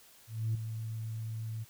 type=tone with ADSR envelope; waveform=sine; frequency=111.5 Hz; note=A2; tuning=23 cents sharp; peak=-26 dBFS; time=0.27-1.65 s; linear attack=280 ms; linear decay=4 ms; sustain=-9 dB; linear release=27 ms; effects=tanh soft clip ceiling -25 dBFS + white hiss -59 dBFS RMS until 1.69 s